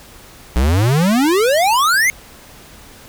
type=exponential sweep; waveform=square; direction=up; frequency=58.27 to 2187 Hz; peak=-12 dBFS; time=0.56-2.1 s; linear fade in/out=0 ms; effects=pink hiss -41 dBFS RMS until 3.08 s